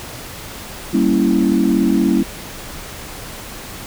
sine chord, G diminished seventh, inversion none, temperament equal, 196 / 233.1 / 277.2 / 329.6 Hz, G3 / Bb3 / Db4 / Fb4, 0 / 0 / 0 / 0 cents, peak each -17 dBFS, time 0.93-2.23 s, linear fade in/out 10 ms, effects tanh soft clip ceiling -3 dBFS + pink hiss -32 dBFS RMS until 3.86 s

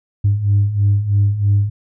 sine beating tone pair, 99.3 / 102.4 Hz, G2 / G#2, +23 / -24 cents, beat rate 3.1 Hz, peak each -17 / -12 dBFS, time 0.24-1.7 s, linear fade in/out 10 ms, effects tanh soft clip ceiling -7 dBFS

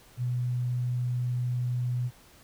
sine tone, 123.47 Hz, B2, in tune, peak -26 dBFS, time 0.17-2.11 s, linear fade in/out 50 ms, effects pink hiss -56 dBFS RMS until 2.43 s

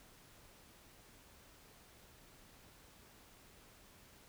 silence, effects pink hiss -62 dBFS RMS until 4.28 s

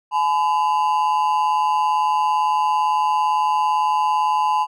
triangle ring-modulated tone, 930 Hz, A#5, 4 cents flat, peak -11 dBFS, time 0.11-4.67 s, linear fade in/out 50 ms, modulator 78.9 Hz, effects none

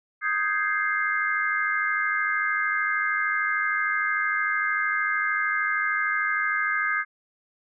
sine chord, Ab major seventh, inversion second, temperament equal, 1244.5 / 1568 / 1661.2 / 2093 Hz, Eb6 / G6 / Ab6 / C7, 0 / 0 / 0 / 0 cents, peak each -28 dBFS, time 0.21-7.05 s, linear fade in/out 50 ms, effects none

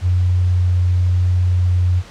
sine tone, 89.9 Hz, F#2, 49 cents flat, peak -12 dBFS, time 0.01-2.03 s, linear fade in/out 50 ms, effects pink hiss -40 dBFS RMS until 2.1 s + low-pass 6000 Hz 12 dB/octave

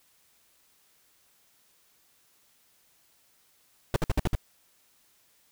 brown noise bursts, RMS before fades -22 dBFS, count 6, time 3.94-4.352 s, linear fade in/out 2 ms, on 22 ms, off 56 ms, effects white hiss -65 dBFS RMS until 5.51 s

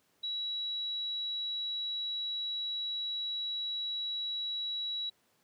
sine tone, 3900 Hz, B7, 23 cents flat, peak -33 dBFS, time 0.23-5.1 s, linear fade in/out 10 ms, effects pink hiss -71 dBFS RMS until 5.43 s + high-pass 150 Hz 12 dB/octave

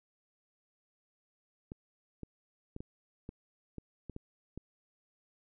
clicks, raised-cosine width 3 ms, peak -29 dBFS, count 9, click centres 1.719 / 2.233 / 2.764 / 2.805 / 3.291 / 3.783 / 4.097 / 4.164 / 4.576 s, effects none

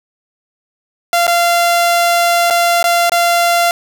sawtooth tone with dropouts, 690 Hz, F5, 21 cents flat, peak -6 dBFS, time 1.13-3.71 s, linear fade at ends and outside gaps 1 ms, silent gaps 1.268-1.278 / 2.501-2.507 / 2.828-2.841 / 3.096-3.119 s, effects none

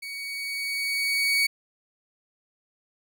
30% pulse tone with level ramp, 2245 Hz, C#7, 21 cents sharp, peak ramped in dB -32 to -17 dBFS, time 0.02-1.47 s, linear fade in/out 10 ms, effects none

